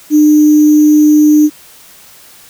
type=tone with sample-and-hold; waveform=sine; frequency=301.6 Hz; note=D4; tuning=46 cents sharp; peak=-3 dBFS; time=0.1-1.5 s; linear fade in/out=50 ms; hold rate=6300 Hz; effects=white hiss -39 dBFS RMS until 2.49 s